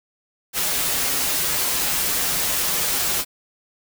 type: noise with comb filter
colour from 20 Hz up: white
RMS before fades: -22 dBFS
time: 0.53-3.25 s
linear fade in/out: 50 ms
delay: 9.2 ms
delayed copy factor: -0.7
effects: none